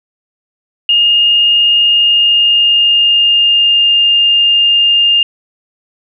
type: tone with pitch glide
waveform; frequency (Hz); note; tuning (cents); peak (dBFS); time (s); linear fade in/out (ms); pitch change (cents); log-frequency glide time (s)
sine; 2838 to 2814; F7 to F7; +27 to +12; -6; 0.89-5.23; 2; -15; 1.81-3.94
effects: none